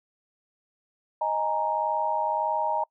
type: chord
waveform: sine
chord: D# suspended fourth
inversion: none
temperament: equal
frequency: 622.3 / 830.6 / 932.3 Hz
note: D#5 / G#5 / A#5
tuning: 0 / 0 / 0 cents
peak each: -30 / -29 / -26 dBFS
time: 1.21-2.84 s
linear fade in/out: 5 ms
effects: noise-tail reverb RT60 0.1 s tail -26 dB re dry